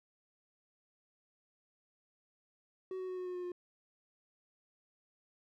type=tone with pitch steps; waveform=triangle; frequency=374.9 / 371.7 / 368.5 / 365.3 / 362.1 / 359 / 355.9 Hz; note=F#4 / F#4 / F#4 / F#4 / F#4 / F4 / F4; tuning=+23 / +8 / -7 / -22 / -37 / +48 / +33 cents; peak=-36 dBFS; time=2.91-3.519 s; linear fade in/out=2 ms; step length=87 ms; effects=none